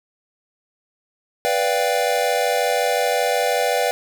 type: chord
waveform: square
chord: G dominant seventh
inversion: first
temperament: equal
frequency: 493.9 / 587.3 / 698.5 / 784 Hz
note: B4 / D5 / F5 / G5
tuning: 0 / 0 / 0 / 0 cents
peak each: -23 / -24 / -24 / -25 dBFS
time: 1.45-3.91 s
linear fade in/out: 0 ms
effects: none